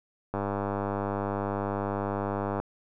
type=click train; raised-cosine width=1 ms; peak=-16 dBFS; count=227; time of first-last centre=0.34-2.6 s; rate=100 Hz; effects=none

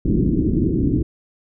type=low-pass noise; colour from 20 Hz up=white; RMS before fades=-18 dBFS; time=0.05-1.03 s; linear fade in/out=5 ms; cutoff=350 Hz; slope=48 dB/octave; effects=none

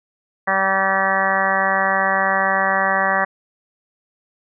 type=harmonic tone; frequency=192.7 Hz; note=G3; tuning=29 cents flat; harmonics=1 / 2 / 3 / 4 / 5 / 6 / 7 / 8 / 9 / 10; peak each=-30 / -34 / -24 / -22 / -27 / -22 / -32 / -25 / -23 / -23 dBFS; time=0.47-3.25 s; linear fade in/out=10 ms; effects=none

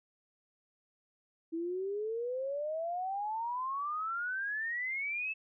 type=exponential sweep; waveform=sine; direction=up; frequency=322.7 to 2646 Hz; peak=-33 dBFS; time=1.52-5.34 s; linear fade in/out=20 ms; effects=none

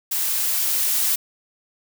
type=noise with level ramp; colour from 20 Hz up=blue; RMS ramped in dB=-23 to -20 dBFS; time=0.11-1.16 s; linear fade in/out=10 ms; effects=none

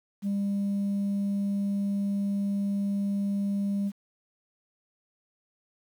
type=tone; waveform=sine; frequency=200 Hz; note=G3; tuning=35 cents sharp; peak=-23 dBFS; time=0.22-3.92 s; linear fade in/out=50 ms; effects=tanh soft clip ceiling -24 dBFS + 9-bit

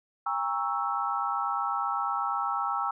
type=chord; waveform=sine; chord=G diminished seventh; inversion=none; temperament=equal with one note detuned; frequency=804.2 / 932.3 / 1108.7 / 1318.5 Hz; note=G5 / Bb5 / Db6 / Fb6; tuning=+44 / 0 / 0 / 0 cents; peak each=-32 / -34 / -34 / -30 dBFS; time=0.26-2.91 s; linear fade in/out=5 ms; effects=none

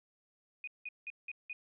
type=tone bursts; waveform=sine; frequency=2479 Hz; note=D#7; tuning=7 cents flat; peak=-39 dBFS; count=5; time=0.64-1.53 s; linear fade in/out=2 ms; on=34 ms; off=180 ms; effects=none

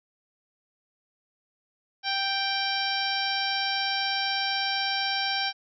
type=harmonic tone; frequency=784 Hz; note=G5; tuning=in tune; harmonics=1 / 2 / 3 / 4 / 5 / 6 / 7; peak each=-31 / -32 / -34 / -33 / -34 / -35 / -33 dBFS; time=2.03-5.53 s; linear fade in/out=50 ms; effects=none

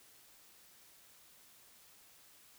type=silence; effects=white hiss -62 dBFS RMS until 2.58 s

